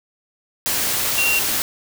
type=tone in noise; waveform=sine; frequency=2753 Hz; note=F7; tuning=25 cents flat; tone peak=-17 dBFS; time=1.18-1.39 s; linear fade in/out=0 ms; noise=white; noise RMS=-21 dBFS; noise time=0.66-1.62 s; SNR=+1 dB; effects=none